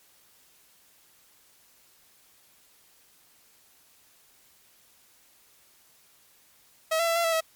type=tone with pitch steps; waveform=sawtooth; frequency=641 / 672 / 666 / 680 / 659 / 646 Hz; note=E5 / E5 / E5 / F5 / E5 / E5; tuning=-49 / +33 / +18 / -46 / -1 / -35 cents; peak=-19 dBFS; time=6.91-7.408 s; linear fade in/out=10 ms; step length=83 ms; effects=white hiss -60 dBFS RMS until 7.55 s + MP3 96 kbps